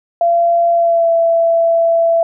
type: tone with pitch glide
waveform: sine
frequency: 683 to 667.8 Hz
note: F5 to E5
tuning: -39 to +22 cents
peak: -9 dBFS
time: 0.21-2.23 s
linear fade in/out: 2 ms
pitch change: -39 cents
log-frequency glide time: 0.72-1.1 s
effects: none